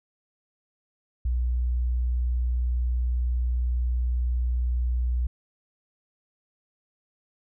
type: tone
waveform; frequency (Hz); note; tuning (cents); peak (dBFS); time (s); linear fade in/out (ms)
sine; 61; B1; -21; -22; 1.25-5.27; 5
effects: none